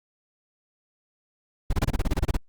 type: noise bursts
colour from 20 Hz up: brown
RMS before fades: -21 dBFS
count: 12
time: 1.7-2.368 s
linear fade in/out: 5 ms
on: 30 ms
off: 28 ms
effects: Opus 48 kbps